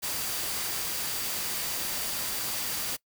sine tone in noise, 4699 Hz, D8, in tune, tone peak -42 dBFS, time 0.02-2.97 s, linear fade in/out 20 ms, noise white, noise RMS -32 dBFS, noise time 0.02-2.97 s, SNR -13 dB, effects noise-tail reverb RT60 0.1 s tail -22 dB re dry

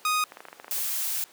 sawtooth tone, 1244.5 Hz, D#6, in tune, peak -19 dBFS, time 0.05-0.24 s, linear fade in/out 2 ms
clicks, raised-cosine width 0.5 ms, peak -25 dBFS, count 11, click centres 0.321 / 0.371 / 0.405 / 0.453 / 0.485 / 0.529 / 0.599 / 0.645 / 0.681 / 0.723 / 0.783 s
blue noise, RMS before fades -29 dBFS, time 0.71-1.24 s, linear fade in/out 0 ms
effects pink hiss -53 dBFS RMS until 1.32 s + high-pass 400 Hz 12 dB/octave

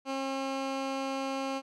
15% pulse tone, 269.5 Hz, C#4, 49 cents flat, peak -25 dBFS, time 0.05-1.62 s, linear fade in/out 50 ms, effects low-pass 6000 Hz 12 dB/octave

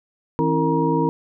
sine tone cluster, 160.5 / 269.5 / 329.6 / 459.8 / 949 Hz, E3 / C#4 / E4 / A#4 / A#5, -46 / -49 / 0 / -24 / +31 cents, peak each -23 dBFS, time 0.39-1.09 s, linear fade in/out 0 ms, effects none

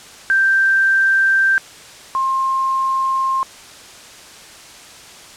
sine tone pair in turn, 1570 / 1062.5 Hz, G6 / C6, +2 / +26 cents, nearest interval perfect fifth, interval 676 cents, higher first, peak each -11 / -15 dBFS, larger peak first, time 0.3-1.58 / 2.15-3.43 s, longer neither, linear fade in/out 0 ms, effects white hiss -39 dBFS RMS until 5.36 s + low-pass 8000 Hz 12 dB/octave

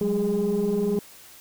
sine tone cluster, 184.9 / 205.5 / 412.1 Hz, F#3 / G#3 / G#4, -1 / -18 / -13 cents, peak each -27 / -24 / -22 dBFS, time 0.01-0.99 s, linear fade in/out 2 ms, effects tanh soft clip ceiling -17 dBFS + white hiss -48 dBFS RMS until 1.4 s

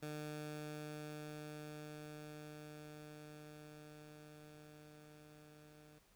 15% pulse tone with level ramp, 150.9 Hz, D3, 47 cents sharp, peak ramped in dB -37 to -54 dBFS, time 0.02-5.99 s, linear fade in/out 10 ms, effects pink hiss -71 dBFS RMS until 6.15 s

